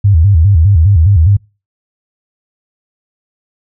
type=tone with vibrato; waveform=sine; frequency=89.7 Hz; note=F2; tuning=47 cents sharp; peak=-4 dBFS; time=0.04-1.37 s; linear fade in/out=10 ms; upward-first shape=square; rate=4.9 Hz; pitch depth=200 cents each way; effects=noise-tail reverb RT60 0.3 s tail -26 dB re dry